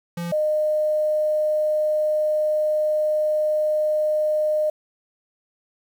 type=tone pair in turn; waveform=square / sine; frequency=171.6 / 611.5 Hz; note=F3 / D#5; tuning=-30 / -30 cents; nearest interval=octave + minor seventh; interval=2200 cents; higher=second; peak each=-27 / -18 dBFS; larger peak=second; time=0.17-0.32 / 0.32-4.7 s; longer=second; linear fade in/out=5 ms; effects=8-bit